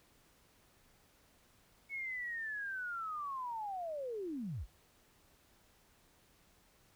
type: linear sweep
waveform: sine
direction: down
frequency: 2217 to 33.29 Hz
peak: -38 dBFS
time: 1.89-4.67 s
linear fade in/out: 50 ms
effects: pink hiss -68 dBFS RMS until 6.95 s

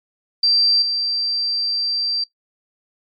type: tone with level steps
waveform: sine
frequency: 4699 Hz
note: D8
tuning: in tune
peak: -12 / -18 dBFS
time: 0.43-2.24 s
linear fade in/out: 5 ms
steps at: 0.82 s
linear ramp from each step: 2 ms
effects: noise-tail reverb RT60 0.1 s tail -17 dB re dry + MP3 64 kbps

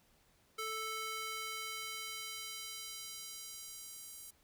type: tone with high-pass filter sweep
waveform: square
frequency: 440 Hz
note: A4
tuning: in tune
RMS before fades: -44 dBFS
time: 0.58-4.31 s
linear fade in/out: 10 ms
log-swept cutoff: 940 to 8800 Hz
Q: 0.85
effects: pink hiss -70 dBFS RMS until 4.43 s

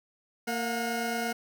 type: tone pair together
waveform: 20% pulse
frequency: 230.4 / 720 Hz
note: A#3 / F#5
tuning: -20 / -47 cents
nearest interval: octave + minor sixth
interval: 1973 cents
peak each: -27 dBFS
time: 0.47-1.33 s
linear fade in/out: 10 ms
effects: none

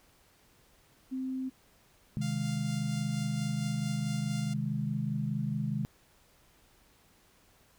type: tone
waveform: sine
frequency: 260.8 Hz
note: C4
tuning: 5 cents flat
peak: -32 dBFS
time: 1.11-1.5 s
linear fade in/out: 20 ms
type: chord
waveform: sine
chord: Ab major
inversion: first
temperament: equal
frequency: 130.81 / 155.56 / 207.7 Hz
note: C3 / Eb3 / Ab3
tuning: 0 / 0 / 0 cents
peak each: -34 dBFS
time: 2.17-5.85 s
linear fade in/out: 0 ms
type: tone with tremolo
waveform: 5% pulse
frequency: 698.5 Hz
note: F5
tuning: in tune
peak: -30 dBFS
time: 2.21-4.54 s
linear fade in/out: 10 ms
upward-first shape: sine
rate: 4.3 Hz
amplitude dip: 35%
effects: pink hiss -64 dBFS RMS until 7.78 s

